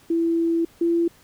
sine tone pair in turn, 333.1 / 338.3 Hz, E4 / E4, +18 / +45 cents, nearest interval unison, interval 27 cents, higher second, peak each -18 / -17 dBFS, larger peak second, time 0.1-0.65 / 0.81-1.08 s, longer first, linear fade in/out 5 ms, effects pink hiss -54 dBFS RMS until 1.23 s

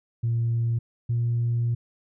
sine tone pair in turn, 116.4 / 118.16 Hz, A#2 / A#2, -2 / +24 cents, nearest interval unison, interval 26 cents, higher second, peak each -20 dBFS, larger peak neither, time 0.23-0.79 / 1.09-1.75 s, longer second, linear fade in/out 10 ms, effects tanh soft clip ceiling -18 dBFS

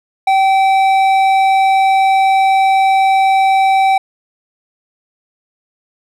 triangle tone with hard clipping, 772 Hz, G5, 27 cents flat, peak -10 dBFS, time 0.27-3.98 s, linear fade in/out 5 ms, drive 12 dB, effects none

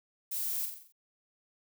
violet noise with echo, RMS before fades -35 dBFS, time 0.31-0.66 s, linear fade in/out 10 ms, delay 44 ms, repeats 6, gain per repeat -5 dB, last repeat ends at 0.924 s, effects none

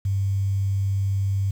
sine tone with quantisation, 98 Hz, G2, in tune, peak -20 dBFS, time 0.05-1.51 s, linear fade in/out 5 ms, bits 8, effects none

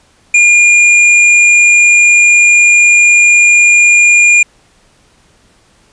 square tone, 2416 Hz, D7, 48 cents sharp, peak -4 dBFS, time 0.34-4.43 s, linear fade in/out 5 ms, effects pink hiss -49 dBFS RMS until 5.92 s + resampled to 22050 Hz

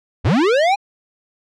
square linear sweep, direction up, 63.4 to 830 Hz, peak -13 dBFS, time 0.24-0.76 s, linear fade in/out 20 ms, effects low-pass 4000 Hz 12 dB/octave

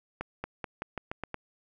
accelerating click train, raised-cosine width 0.5 ms, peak -19 dBFS, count 8, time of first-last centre 0.21-1.343 s, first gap 230 ms, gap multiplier 0.88, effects none

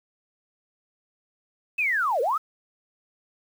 sine linear two-way sweep, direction down then up, 2636 to 440 to 1349 Hz, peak -21 dBFS, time 1.78-2.38 s, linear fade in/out 10 ms, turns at 2.21 s, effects 8-bit

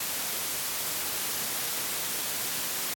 white noise, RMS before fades -31 dBFS, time 0-2.94 s, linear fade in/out 5 ms, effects high-pass 100 Hz 12 dB/octave + AAC 64 kbps

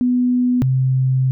sine tone pair in turn, 248 / 130.58 Hz, B3 / C3, +7 / -3 cents, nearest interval major seventh, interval 1110 cents, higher first, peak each -13 dBFS, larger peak neither, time 0.01-0.62 / 0.62-1.31 s, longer second, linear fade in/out 0 ms, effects none

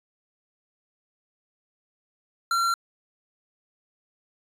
sine tone with tanh clipping, 1367 Hz, F6, 37 cents flat, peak -23 dBFS, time 2.51-2.74 s, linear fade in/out 2 ms, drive 17 dB, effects resampled to 32000 Hz

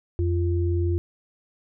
sine tone pair together, 86.58 / 346.3 Hz, F2 / F4, -14 / -15 cents, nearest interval 2 octaves, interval 2399 cents, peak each -21 / -27 dBFS, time 0.19-0.98 s, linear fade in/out 0 ms, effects none

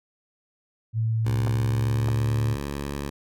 sine tone, 112.1 Hz, A2, 33 cents sharp, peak -21 dBFS, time 0.93-2.57 s, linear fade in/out 50 ms
10% pulse tone with pitch glide, 65.41 to 70.92 Hz, C2 to C#2, 0 to +40 cents, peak -21 dBFS, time 1.25-3.1 s, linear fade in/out 10 ms, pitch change +140 cents, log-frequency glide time 1.45-2.33 s
clicks, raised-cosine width 1 ms, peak -16 dBFS, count 2, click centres 1.472 / 2.085 s
effects none

